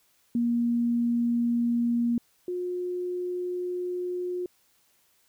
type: tone pair in turn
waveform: sine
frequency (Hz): 236.8 / 358.8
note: A#3 / F4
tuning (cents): +27 / +47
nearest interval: perfect fifth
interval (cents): 720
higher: second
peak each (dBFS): -22 / -28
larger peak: first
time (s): 0.35-2.18 / 2.48-4.46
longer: second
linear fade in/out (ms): 2
effects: white hiss -66 dBFS RMS until 5.28 s